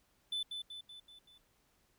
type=tone with echo; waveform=triangle; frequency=3508 Hz; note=A7; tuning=6 cents flat; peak=-33 dBFS; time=0.32-0.43 s; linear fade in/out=5 ms; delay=190 ms; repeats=5; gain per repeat=-5 dB; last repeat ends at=1.38 s; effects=pink hiss -73 dBFS RMS until 1.98 s